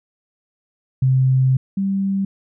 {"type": "tone pair in turn", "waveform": "sine", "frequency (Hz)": [130.81, 195.27], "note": ["C3", "G3"], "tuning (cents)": [0, -6], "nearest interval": "perfect fifth", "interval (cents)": 694, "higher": "second", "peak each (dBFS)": [-12, -17], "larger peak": "first", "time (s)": [[1.02, 1.57], [1.77, 2.25]], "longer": "first", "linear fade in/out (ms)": 5, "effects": []}